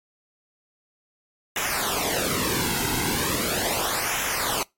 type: noise with flanger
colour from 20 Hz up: pink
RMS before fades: -25 dBFS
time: 1.56-4.63 s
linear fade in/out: 2 ms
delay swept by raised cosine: 0.22 to 1.72 ms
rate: 0.38 Hz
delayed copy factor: -0.8
effects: noise-tail reverb RT60 0.2 s tail -24 dB re dry + MP3 64 kbps